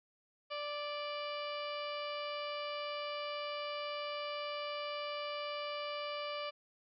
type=harmonic tone with a mistuned harmonic; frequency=587.3 Hz; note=D5; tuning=in tune; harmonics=1 / 2 / 3 / 4 / 5 / 6 / 7 / 8 / 9; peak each=-41 / -43 / -54 / -47 / -47 / -55 / -58 / -51 / -64 dBFS; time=0.5-6.51 s; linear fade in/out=20 ms; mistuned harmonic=3; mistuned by=-19 cents; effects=none